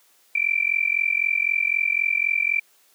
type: tone with amplitude modulation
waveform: sine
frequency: 2349 Hz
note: D7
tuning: in tune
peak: -15 dBFS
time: 0.35-2.6 s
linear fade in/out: 5 ms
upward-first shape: sine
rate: 43.9 Hz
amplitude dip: 95%
effects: white hiss -59 dBFS RMS until 2.94 s + high-pass 300 Hz 12 dB/octave